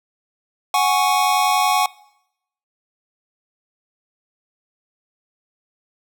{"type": "chord", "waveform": "square", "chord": "F# suspended second", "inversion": "none", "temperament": "equal", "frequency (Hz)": [740, 830.6, 1108.7], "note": ["F#5", "G#5", "C#6"], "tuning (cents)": [0, 0, 0], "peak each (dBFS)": -20, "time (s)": [0.74, 1.86], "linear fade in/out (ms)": 2, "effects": ["noise-tail reverb RT60 0.8 s tail -22 dB re dry"]}